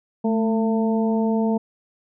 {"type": "harmonic tone with a mistuned harmonic", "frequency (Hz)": 224.8, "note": "A3", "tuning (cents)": 37, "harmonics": [1, 2, 3, 4], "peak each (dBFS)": [-19, -25, -29, -31], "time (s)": [0.24, 1.58], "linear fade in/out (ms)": 10, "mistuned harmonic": 1, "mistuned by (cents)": -42, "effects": []}